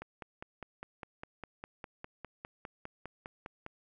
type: click train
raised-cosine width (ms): 0.5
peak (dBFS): -27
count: 19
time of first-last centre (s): 0.02-3.664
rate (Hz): 4.94
effects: none